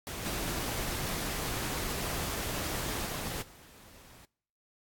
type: noise with level steps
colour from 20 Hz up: pink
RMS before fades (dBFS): -39 / -35 / -37 / -55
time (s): 0.07-4.25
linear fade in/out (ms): 0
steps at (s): 0.24 / 3.04 / 3.41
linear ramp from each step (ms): 20
effects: noise-tail reverb RT60 0.7 s tail -25 dB re dry + AAC 64 kbps